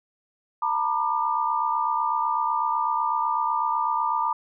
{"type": "tone cluster", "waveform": "sine", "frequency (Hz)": [904, 972, 1198], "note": ["A5", "B5", "D6"], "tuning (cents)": [47, -28, 34], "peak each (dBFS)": -26, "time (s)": [0.62, 4.33], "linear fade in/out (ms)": 5, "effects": []}